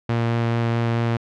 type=tone with vibrato; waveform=sawtooth; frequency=116.54 Hz; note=A#2; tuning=in tune; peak=-15 dBFS; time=0.09-1.17 s; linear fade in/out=5 ms; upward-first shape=sine; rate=4.6 Hz; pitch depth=8 cents each way; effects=low-pass 3000 Hz 12 dB/octave